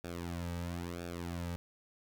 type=tone with flanger; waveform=sawtooth; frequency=86.4 Hz; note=F2; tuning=18 cents flat; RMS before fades=-40 dBFS; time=0.04-1.56 s; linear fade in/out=0 ms; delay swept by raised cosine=0.98 to 2.88 ms; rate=1 Hz; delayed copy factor=-0.9; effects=none